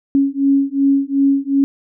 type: beating tone pair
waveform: sine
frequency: 274.9 / 277.6 Hz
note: C#4 / C#4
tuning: -14 / +3 cents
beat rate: 2.7 Hz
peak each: -15 dBFS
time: 0.15-1.64 s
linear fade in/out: 0 ms
effects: none